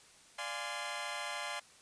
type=chord; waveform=15% pulse; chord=D half-diminished seventh; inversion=none; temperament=equal with one note detuned; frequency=587.3 / 698.5 / 830.6 / 1030.9 Hz; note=D5 / F5 / Ab5 / C6; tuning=0 / 0 / 0 / -26 cents; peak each=-38 / -38 / -37 / -36 dBFS; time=0.38-1.6 s; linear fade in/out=10 ms; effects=white hiss -60 dBFS RMS until 1.81 s + resampled to 22050 Hz